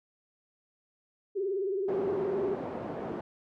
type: tone with vibrato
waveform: sine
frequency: 389.3 Hz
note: G4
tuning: 12 cents flat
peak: -28 dBFS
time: 1.35-2.56 s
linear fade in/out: 20 ms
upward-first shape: sine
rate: 19 Hz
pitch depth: 100 cents each way
type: band-pass noise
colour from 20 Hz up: pink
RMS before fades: -37 dBFS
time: 1.88-3.21 s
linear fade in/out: 5 ms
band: 240 to 680 Hz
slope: 12 dB/octave
effects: none